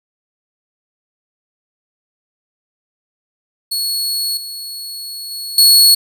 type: tone with level steps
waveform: sawtooth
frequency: 4363 Hz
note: C#8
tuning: 28 cents flat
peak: -14 / -23 / -21 / -3 dBFS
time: 3.71-5.95 s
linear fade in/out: 10 ms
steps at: 4.37 / 5.31 / 5.58 s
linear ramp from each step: 2 ms
effects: none